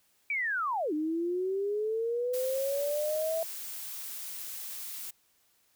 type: linear two-way sweep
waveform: sine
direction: down then up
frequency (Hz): 2349 to 298.5 to 659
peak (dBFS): -28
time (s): 0.3-3.43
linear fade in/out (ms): 2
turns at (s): 0.93
type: noise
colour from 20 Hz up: blue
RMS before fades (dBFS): -40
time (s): 2.33-5.11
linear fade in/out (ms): 10
effects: white hiss -69 dBFS RMS until 5.75 s